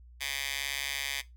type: tone with high-pass filter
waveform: 10% pulse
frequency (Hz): 138.59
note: C#3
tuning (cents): 0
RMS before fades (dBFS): -35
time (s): 0.2-1.22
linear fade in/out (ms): 20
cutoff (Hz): 2500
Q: 1.5
effects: noise-tail reverb RT60 0.2 s tail -18 dB re dry + added 60 Hz sine -50 dBFS peak until 1.36 s